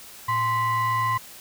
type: tone with frequency modulation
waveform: sine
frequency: 1041 Hz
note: C6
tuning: 9 cents flat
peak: -19 dBFS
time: 0.28-1.18 s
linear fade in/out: 10 ms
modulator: 928 Hz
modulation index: 0.69
effects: tanh soft clip ceiling -18 dBFS + white hiss -44 dBFS RMS until 1.4 s